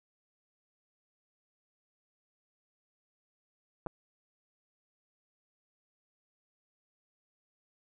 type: clicks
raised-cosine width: 1 ms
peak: -23 dBFS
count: 2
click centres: 3.863 / 3.869 s
effects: none